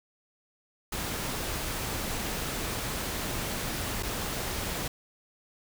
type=noise with dropouts; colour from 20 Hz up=pink; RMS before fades=-33 dBFS; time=0.92-4.88 s; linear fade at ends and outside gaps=5 ms; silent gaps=4.027-4.031 s; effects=none